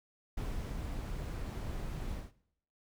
brown noise with ADSR envelope, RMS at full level -37 dBFS, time 0.37-2.32 s, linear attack 8 ms, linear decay 340 ms, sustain -2 dB, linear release 170 ms, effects noise-tail reverb RT60 0.7 s tail -19 dB re dry

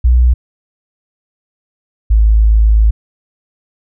sine tone pair in turn, 61.1 / 53.92 Hz, B1 / A1, -18 / -34 cents, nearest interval major second, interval 216 cents, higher first, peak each -5 dBFS, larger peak neither, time 0.04-0.34 / 2.1-2.91 s, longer second, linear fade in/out 10 ms, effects none

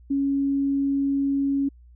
sine tone, 277.2 Hz, C#4, in tune, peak -20 dBFS, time 0.1-1.69 s, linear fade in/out 10 ms, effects added 60 Hz sine -47 dBFS peak until 1.95 s

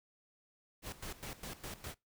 pink noise with tremolo, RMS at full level -44 dBFS, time 0.82-1.95 s, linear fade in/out 50 ms, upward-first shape square, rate 4.9 Hz, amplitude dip 80%, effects noise-tail reverb RT60 0.2 s tail -23 dB re dry

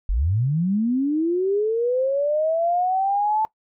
sine linear sweep, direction up, 39.67 to 880 Hz, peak -18 dBFS, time 0.09-3.45 s, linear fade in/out 0 ms, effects noise-tail reverb RT60 0.1 s tail -20 dB re dry

